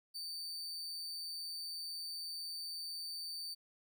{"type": "tone", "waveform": "40% pulse", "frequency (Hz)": 4582, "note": "D8", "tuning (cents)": -44, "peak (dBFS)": -40, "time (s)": [0.14, 3.55], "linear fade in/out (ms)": 20, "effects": []}